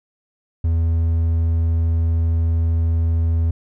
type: tone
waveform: triangle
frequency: 82.41 Hz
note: E2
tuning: in tune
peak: -13 dBFS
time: 0.64-3.51 s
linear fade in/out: 5 ms
effects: none